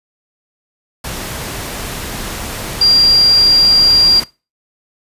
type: tone in noise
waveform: sine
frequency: 4765 Hz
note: D8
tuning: 24 cents sharp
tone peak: -7 dBFS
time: 2.81-4.2 s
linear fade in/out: 5 ms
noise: pink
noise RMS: -24 dBFS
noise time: 1.04-4.24 s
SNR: +14 dB
effects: noise-tail reverb RT60 0.3 s tail -21 dB re dry + resampled to 32000 Hz